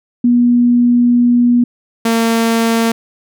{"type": "tone pair in turn", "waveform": ["sine", "sawtooth"], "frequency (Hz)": [241.8, 228.2], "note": ["B3", "A#3"], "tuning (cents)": [-36, -37], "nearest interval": "minor second", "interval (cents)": 101, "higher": "first", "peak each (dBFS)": -7, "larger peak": "neither", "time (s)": [[0.24, 1.64], [2.05, 2.92]], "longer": "first", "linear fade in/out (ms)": 5, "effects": []}